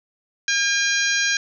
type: harmonic tone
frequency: 808 Hz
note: G#5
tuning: 48 cents flat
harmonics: 2 / 3 / 4 / 5 / 6 / 7 / 8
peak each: -21 / -26 / -29 / -27 / -31 / -27 / -28 dBFS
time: 0.48-1.37 s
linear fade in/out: 2 ms
effects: none